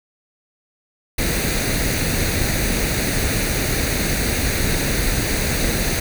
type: noise with comb filter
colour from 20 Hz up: pink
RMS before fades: -20 dBFS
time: 1.18-6 s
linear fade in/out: 5 ms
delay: 0.47 ms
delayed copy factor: +0.6
effects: none